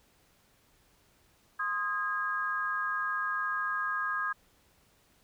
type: chord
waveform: sine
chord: Ab major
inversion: first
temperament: equal with one note detuned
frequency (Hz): 1046.5 / 1244.5 / 1630.8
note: C6 / Eb6 / Ab6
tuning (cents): 0 / 0 / -32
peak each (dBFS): -38 / -33 / -32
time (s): 1.59-4.33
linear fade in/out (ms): 10
effects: pink hiss -66 dBFS RMS until 5.23 s